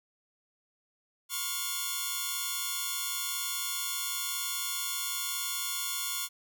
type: tone cluster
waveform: 5% pulse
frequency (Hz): 1049 / 1114 / 1412 / 3457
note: C6 / C#6 / F6 / A7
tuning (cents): +4 / +8 / +19 / -31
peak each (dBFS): -27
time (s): 1.29-6.29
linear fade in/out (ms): 50
effects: none